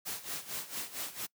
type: noise with tremolo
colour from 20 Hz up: white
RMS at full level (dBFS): -37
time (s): 0.05-1.27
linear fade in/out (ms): 20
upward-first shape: sine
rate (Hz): 4.4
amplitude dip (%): 80
effects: noise-tail reverb RT60 0.1 s tail -24 dB re dry + high-pass 100 Hz 12 dB/octave